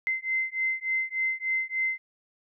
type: beating tone pair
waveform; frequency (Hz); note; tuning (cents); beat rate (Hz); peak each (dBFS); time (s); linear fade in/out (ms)
sine; 2068 / 2071.4; C7 / C7; -21 / -18; 3.4; -29; 0.07-1.98; 0
effects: none

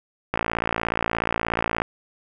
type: click train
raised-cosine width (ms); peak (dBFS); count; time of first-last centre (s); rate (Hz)
0.5; -7; 85; 0.34-1.819; 56.8
effects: none

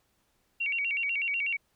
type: tone with vibrato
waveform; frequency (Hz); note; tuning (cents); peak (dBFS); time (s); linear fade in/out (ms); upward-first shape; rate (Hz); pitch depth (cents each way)
sine; 2494; D#7; +3; -27; 0.6-1.57; 10; square; 8.1; 170
effects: pink hiss -72 dBFS RMS until 1.75 s

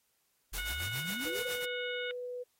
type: exponential sweep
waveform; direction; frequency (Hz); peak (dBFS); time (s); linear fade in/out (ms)
sine; up; 36.89 to 554.4; -40; 0.52-1.48; 10
type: noise with tremolo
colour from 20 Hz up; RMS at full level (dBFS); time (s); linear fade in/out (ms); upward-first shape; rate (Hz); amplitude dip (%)
white; -40; 0.53-1.65; 5; sine; 7.3; 75
type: harmonic tone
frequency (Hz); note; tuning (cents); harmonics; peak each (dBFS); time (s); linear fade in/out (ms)
731; F#5; -21; 2 / 3 / 4 / 5; -40 / -42 / -43 / -45; 0.58-2.11; 0
type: tone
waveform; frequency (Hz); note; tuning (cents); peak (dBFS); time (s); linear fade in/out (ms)
sine; 493.9; B4; 0; -37; 1.25-2.44; 20
effects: white hiss -75 dBFS RMS until 2.59 s + AAC 48 kbps

